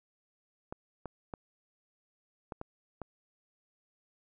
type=clicks; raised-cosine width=1 ms; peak=-25 dBFS; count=6; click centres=0.725 / 1.057 / 1.338 / 2.522 / 2.614 / 3.017 s; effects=none